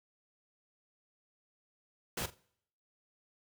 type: noise with echo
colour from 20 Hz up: pink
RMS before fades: -36 dBFS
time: 2.17-2.26 s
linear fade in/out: 5 ms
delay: 43 ms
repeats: 2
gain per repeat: -14 dB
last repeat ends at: 2.346 s
effects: noise-tail reverb RT60 0.7 s tail -24 dB re dry + high-pass 60 Hz 12 dB/octave